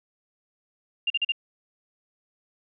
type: tone bursts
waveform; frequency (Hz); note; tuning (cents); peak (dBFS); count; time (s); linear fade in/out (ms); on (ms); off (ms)
sine; 2794; F7; 0; -21; 4; 1.07-1.321; 5; 32; 41
effects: none